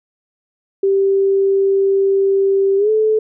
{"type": "tone with pitch glide", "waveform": "sine", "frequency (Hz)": [391.1, 434], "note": ["G4", "A4"], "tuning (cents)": [-4, -24], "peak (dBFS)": -11, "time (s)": [0.83, 3.19], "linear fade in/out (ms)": 5, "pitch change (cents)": 180, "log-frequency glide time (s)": [2.77, 2.9], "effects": []}